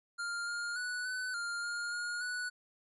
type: tone with pitch steps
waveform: square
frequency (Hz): 1401 / 1413 / 1477 / 1504 / 1402 / 1416 / 1431 / 1476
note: F6 / F6 / F#6 / F#6 / F6 / F6 / F6 / F#6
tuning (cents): +5 / +20 / -3 / +28 / +6 / +23 / +42 / -5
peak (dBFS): -36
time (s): 0.18-2.5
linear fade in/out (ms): 20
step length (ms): 290
effects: resampled to 24000 Hz